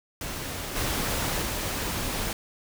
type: noise with level steps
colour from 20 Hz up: pink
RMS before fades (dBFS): -34 / -28 / -30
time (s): 0.21-2.33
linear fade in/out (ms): 2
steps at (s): 0.75 / 1.41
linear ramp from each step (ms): 20
effects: none